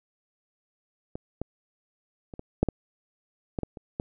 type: clicks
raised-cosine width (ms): 2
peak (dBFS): -21 / -17 / -27 / -24 / -7 / -12 / -15 / -16 / -27 / -16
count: 10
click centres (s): 1.155 / 1.416 / 2.338 / 2.394 / 2.63 / 2.687 / 3.588 / 3.633 / 3.772 / 3.999
effects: none